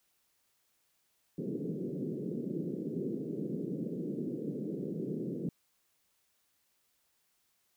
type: band-pass noise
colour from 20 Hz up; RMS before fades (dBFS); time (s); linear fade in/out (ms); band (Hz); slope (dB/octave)
pink; -37; 1.38-5.49; 2; 150 to 450; 48
effects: white hiss -75 dBFS RMS until 7.76 s